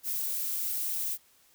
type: noise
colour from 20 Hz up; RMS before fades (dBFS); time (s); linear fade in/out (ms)
violet; -32; 0.03-1.18; 50
effects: white hiss -63 dBFS RMS until 1.54 s